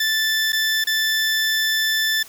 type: tone with dropouts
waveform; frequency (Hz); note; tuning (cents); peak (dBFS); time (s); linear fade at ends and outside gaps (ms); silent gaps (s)
20% pulse; 1760; A6; 0; -13; 0-2.23; 5; 0.522-0.529 / 0.841-0.87
effects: white hiss -43 dBFS RMS until 2.28 s